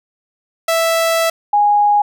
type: tone pair in turn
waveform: sawtooth / sine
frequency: 659.3 / 825.7 Hz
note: E5 / G#5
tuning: 0 / -10 cents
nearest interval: major third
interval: 390 cents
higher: second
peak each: -9 dBFS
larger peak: neither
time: 0.68-1.3 / 1.53-2.02 s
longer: first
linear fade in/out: 5 ms
effects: none